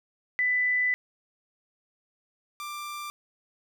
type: tone pair in turn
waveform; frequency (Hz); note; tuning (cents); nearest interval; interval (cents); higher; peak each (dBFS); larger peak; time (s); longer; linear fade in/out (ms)
sine / sawtooth; 1993 / 1182.9; B6 / D6; +15 / +12; major sixth; 903; first; -22 / -31; first; 0.39-0.94 / 2.6-3.1; first; 0
effects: none